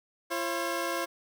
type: tone pair together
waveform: 15% pulse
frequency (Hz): 340 / 539.7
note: F4 / C#5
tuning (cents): -46 / -46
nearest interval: minor sixth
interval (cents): 800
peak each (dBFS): -26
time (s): 0.3-1.06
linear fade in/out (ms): 20
effects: none